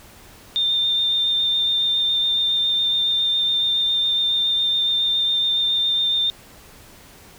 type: tone with vibrato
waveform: sine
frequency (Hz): 3610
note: A7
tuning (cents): +44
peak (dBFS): -17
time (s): 0.56-6.3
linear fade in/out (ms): 0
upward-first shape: sine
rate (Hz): 7.2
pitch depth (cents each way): 14
effects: pink hiss -46 dBFS RMS until 7.38 s